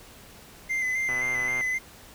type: tone with vibrato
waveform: triangle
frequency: 2055 Hz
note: C7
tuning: 32 cents flat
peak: -23 dBFS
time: 0.69-1.79 s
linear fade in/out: 20 ms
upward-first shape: square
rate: 3.8 Hz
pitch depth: 31 cents each way
type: click train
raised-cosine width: 0.5 ms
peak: -22 dBFS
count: 66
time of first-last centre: 1.09-1.61 s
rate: 125 Hz
effects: pink hiss -49 dBFS RMS until 2.14 s